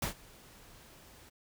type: noise with ADSR envelope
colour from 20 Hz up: pink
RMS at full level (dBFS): -32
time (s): 0.02-1.3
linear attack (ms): 5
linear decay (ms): 110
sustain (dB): -24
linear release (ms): 17
effects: none